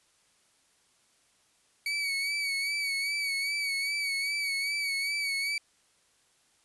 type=tone with vibrato; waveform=30% pulse; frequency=2256 Hz; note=C#7; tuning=30 cents sharp; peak=-26 dBFS; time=1.86-5.58 s; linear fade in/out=2 ms; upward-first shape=sine; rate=2.5 Hz; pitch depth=48 cents each way; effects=white hiss -67 dBFS RMS until 6.64 s + resampled to 24000 Hz